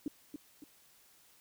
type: tone with echo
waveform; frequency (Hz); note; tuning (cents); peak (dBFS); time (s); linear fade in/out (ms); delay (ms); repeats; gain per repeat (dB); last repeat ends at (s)
sine; 293.7; D4; 0; -32; 0.06-0.08; 2; 280; 2; -7; 0.64
effects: white hiss -64 dBFS RMS until 1.4 s